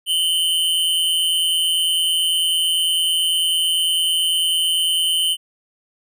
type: tone pair together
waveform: square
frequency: 2900 / 3069 Hz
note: F#7 / G7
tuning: -35 / -37 cents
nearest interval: minor second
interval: 98 cents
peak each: -23 / -18 dBFS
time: 0.06-5.37 s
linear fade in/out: 50 ms
effects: none